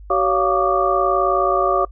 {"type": "tone cluster", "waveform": "sine", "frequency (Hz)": [381, 562, 697, 1145, 1204], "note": ["G4", "C#5", "F5", "D6", "D6"], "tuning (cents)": [-49, 24, -4, -44, 43], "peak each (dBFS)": -21, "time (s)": [0.1, 1.85], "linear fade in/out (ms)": 5, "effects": ["noise-tail reverb RT60 0.1 s tail -23 dB re dry", "added 50 Hz sine -36 dBFS peak until 1.91 s"]}